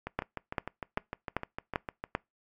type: two click trains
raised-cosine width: 0.5 ms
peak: -13 / -20 dBFS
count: 6 / 14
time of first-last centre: 0.19-2.151 / 0.07-2.04 s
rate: 2.55 / 6.6 Hz
effects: noise-tail reverb RT60 0.2 s tail -24 dB re dry + MP3 96 kbps